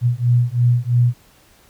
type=beating tone pair; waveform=sine; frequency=119.9 / 122.9 Hz; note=A#2 / B2; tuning=+49 / -8 cents; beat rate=3 Hz; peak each=-16 dBFS; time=0.01-1.14 s; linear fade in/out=50 ms; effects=pink hiss -52 dBFS RMS until 1.69 s